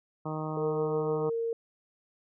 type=harmonic tone; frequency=155.56 Hz; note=D#3; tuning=in tune; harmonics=1 / 2 / 3 / 4 / 5 / 6 / 7 / 8; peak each=-35 / -38 / -40 / -41 / -42 / -43 / -43 / -44 dBFS; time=0.25-1.3 s; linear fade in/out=10 ms
type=tone; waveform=sine; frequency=460 Hz; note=A#4; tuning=23 cents flat; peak=-28 dBFS; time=0.57-1.53 s; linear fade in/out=2 ms
effects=none